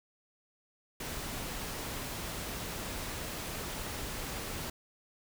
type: noise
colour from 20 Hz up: pink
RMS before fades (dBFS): -39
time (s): 1-4.7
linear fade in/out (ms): 5
effects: none